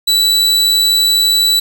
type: tone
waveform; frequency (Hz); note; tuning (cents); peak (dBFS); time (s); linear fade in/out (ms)
40% pulse; 3951; B7; 0; -8; 0.07-1.6; 10
effects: none